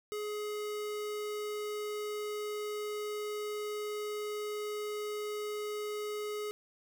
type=tone; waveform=square; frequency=420.1 Hz; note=G#4; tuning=20 cents sharp; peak=-36 dBFS; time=0.12-6.51 s; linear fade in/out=0 ms; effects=none